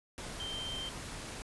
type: tone in noise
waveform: sine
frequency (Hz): 3136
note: G7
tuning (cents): 0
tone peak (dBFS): -38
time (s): 0.4-0.89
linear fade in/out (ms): 0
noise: pink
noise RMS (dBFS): -43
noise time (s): 0.18-1.42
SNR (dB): +2
effects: resampled to 24000 Hz